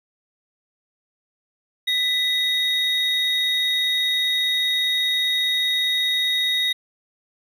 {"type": "tone pair together", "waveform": "triangle", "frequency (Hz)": [1992, 3755], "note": ["B6", "A#7"], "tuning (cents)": [14, 12], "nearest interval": "major seventh", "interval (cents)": 1098, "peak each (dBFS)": [-24, -18], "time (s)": [1.87, 6.73], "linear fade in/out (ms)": 10, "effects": []}